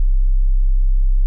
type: tone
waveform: sine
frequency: 32.7 Hz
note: C1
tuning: in tune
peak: -10 dBFS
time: 0-1.26 s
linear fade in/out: 0 ms
effects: none